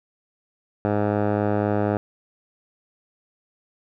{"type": "tone with low-pass filter", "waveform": "10% pulse", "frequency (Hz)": 103.83, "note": "G#2", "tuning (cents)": 0, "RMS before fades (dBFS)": -22, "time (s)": [0.85, 1.97], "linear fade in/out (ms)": 0, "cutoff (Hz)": 1000, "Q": 1.6, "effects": []}